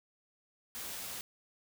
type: noise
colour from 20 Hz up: white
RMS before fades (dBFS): -42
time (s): 0.75-1.21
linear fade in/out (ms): 0
effects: none